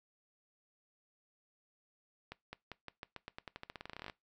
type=accelerating click train; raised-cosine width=0.3 ms; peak=-28 dBFS; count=24; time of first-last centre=2.32-4.098 s; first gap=210 ms; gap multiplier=0.89; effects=noise-tail reverb RT60 0.2 s tail -21 dB re dry